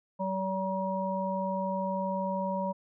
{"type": "harmonic tone", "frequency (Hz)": 190.5, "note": "G3", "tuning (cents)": -49, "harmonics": [1, 3, 5], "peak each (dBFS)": [-33, -33, -33], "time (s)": [0.19, 2.73], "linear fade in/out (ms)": 20, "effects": []}